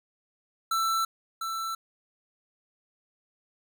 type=tone with echo; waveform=square; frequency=1333 Hz; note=E6; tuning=19 cents sharp; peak=-25 dBFS; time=0.71-1.05 s; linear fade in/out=5 ms; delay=700 ms; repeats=1; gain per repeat=-6 dB; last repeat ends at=1.75 s; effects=none